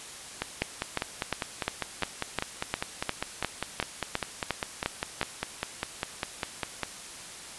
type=two click trains; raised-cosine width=0.3 ms; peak=-10 / -12 dBFS; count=14 / 33; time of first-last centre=0.62-5.214 / 0.42-6.833 s; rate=2.83 / 4.99 Hz; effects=white hiss -43 dBFS RMS until 7.58 s + resampled to 24000 Hz